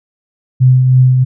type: tone with tremolo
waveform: sine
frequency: 128.4 Hz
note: C3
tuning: 32 cents flat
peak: -3 dBFS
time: 0.6-1.25 s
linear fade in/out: 20 ms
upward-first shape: triangle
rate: 3.1 Hz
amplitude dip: 40%
effects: none